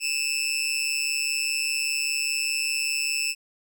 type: tone with amplitude modulation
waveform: 20% pulse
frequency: 2637 Hz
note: E7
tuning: in tune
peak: -16 dBFS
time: 0-3.35 s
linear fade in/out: 50 ms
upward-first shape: sine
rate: 145 Hz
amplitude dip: 80%
effects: none